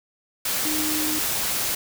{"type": "tone in noise", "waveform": "sine", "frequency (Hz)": 307.6, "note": "D#4", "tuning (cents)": -20, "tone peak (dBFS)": -27, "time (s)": [0.65, 1.19], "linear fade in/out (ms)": 5, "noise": "white", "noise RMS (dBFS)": -25, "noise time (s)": [0.45, 1.75], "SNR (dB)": -5, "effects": []}